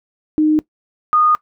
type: tone pair in turn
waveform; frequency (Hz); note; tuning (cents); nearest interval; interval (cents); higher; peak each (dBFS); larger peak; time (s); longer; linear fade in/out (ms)
sine; 307.5 / 1230; D#4 / D#6; -20 / -20; 2 octaves; 2400; second; -10; neither; 0.38-0.59 / 1.13-1.35; second; 0
effects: noise-tail reverb RT60 0.1 s tail -19 dB re dry